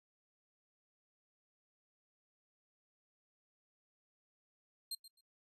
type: tone with echo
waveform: sawtooth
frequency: 4186 Hz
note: C8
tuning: in tune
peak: -36 dBFS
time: 4.91-4.95 s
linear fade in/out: 5 ms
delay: 130 ms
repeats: 2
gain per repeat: -15 dB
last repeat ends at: 5.21 s
effects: noise-tail reverb RT60 0.1 s tail -24 dB re dry + resampled to 32000 Hz